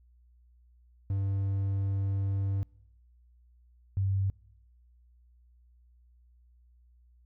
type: tone pair in turn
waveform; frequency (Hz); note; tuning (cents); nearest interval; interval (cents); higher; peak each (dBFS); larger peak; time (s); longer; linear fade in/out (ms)
triangle / sine; 98 / 96.99; G2 / G2; 0 / -18; unison; 18; first; -25; neither; 1.1-2.63 / 3.97-4.3; first; 0
effects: noise-tail reverb RT60 0.8 s tail -26 dB re dry + added 60 Hz sine -58 dBFS peak until 7.25 s